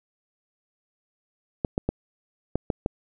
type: clicks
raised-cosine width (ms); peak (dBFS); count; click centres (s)
2; -10; 6; 1.648 / 1.779 / 1.89 / 2.556 / 2.702 / 2.861
effects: none